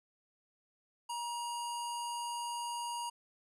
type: tone with low-pass filter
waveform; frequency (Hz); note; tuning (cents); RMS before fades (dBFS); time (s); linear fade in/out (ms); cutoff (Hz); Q
square; 950; A#5; +33; -39; 1.09-3.1; 10; 10000; 2.2
effects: none